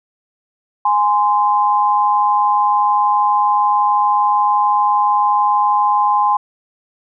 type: tone pair together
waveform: sine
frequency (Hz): 830.6 / 1037.4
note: G#5 / C6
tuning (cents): 0 / -15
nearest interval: major third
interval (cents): 385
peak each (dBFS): -14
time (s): 0.85-6.37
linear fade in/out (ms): 5
effects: none